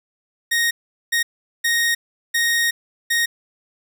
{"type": "tone bursts at uneven times", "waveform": "sawtooth", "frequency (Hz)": 1864.7, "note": "A#6", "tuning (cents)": 0, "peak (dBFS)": -13, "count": 5, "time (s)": [[0.51, 0.71], [1.12, 1.23], [1.64, 1.95], [2.34, 2.71], [3.1, 3.26]], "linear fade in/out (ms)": 10, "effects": []}